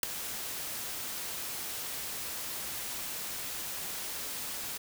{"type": "noise with ADSR envelope", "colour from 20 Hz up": "white", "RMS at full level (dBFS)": -23, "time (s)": [0.03, 4.78], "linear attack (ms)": 3, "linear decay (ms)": 4, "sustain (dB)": -15, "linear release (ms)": 13, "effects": []}